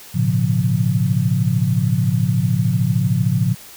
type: tone cluster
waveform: sine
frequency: 108.5 / 121.9 / 141.4 / 177.2 Hz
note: A2 / B2 / C#3 / F3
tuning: -24 / -22 / +35 / +25 cents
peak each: -20 dBFS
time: 0.14-3.55 s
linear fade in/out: 20 ms
effects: white hiss -40 dBFS RMS until 3.76 s